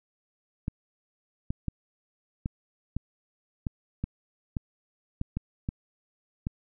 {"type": "clicks", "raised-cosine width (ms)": 5, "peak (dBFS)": -17, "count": 12, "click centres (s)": [0.681, 1.505, 1.683, 2.459, 2.966, 3.668, 4.04, 4.568, 5.214, 5.37, 5.689, 6.469], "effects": []}